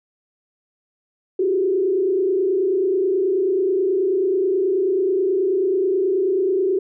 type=tone with frequency modulation; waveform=sine; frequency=380 Hz; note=F#4; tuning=46 cents sharp; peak=-16 dBFS; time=1.39-6.79 s; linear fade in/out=5 ms; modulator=29.3 Hz; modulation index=0.93; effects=none